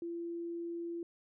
sine tone, 340 Hz, F4, 46 cents flat, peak -37 dBFS, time 0.02-1.03 s, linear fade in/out 2 ms, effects none

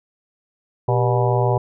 harmonic tone with a mistuned harmonic, 121.9 Hz, B2, 22 cents flat, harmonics 1 / 3 / 4 / 5 / 6 / 7 / 8, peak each -18 / -23 / -24 / -25 / -26 / -26 / -27 dBFS, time 0.88-1.58 s, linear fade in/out 5 ms, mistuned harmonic 3, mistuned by +120 cents, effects none

